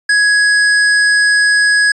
square tone, 1669 Hz, G#6, 8 cents sharp, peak -9 dBFS, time 0.09-1.92 s, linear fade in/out 5 ms, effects resampled to 22050 Hz

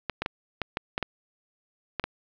clicks, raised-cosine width 0.3 ms, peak -11 dBFS, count 9, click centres 0.097 / 0.22 / 0.261 / 0.617 / 0.771 / 0.979 / 1.027 / 1.997 / 2.04 s, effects low-pass 4000 Hz 12 dB/octave + 8-bit

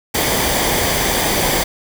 pink noise with comb filter, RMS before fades -17 dBFS, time 0.14-1.64 s, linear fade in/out 10 ms, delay 0.74 ms, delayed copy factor -0.5, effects none

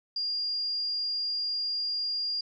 sine tone, 4814 Hz, D8, 42 cents sharp, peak -28 dBFS, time 0.16-2.41 s, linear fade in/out 5 ms, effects none

